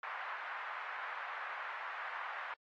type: band-pass noise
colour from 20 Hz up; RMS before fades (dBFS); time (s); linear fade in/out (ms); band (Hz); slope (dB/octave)
white; -43; 0.03-2.54; 2; 820 to 1800; 24
effects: AAC 48 kbps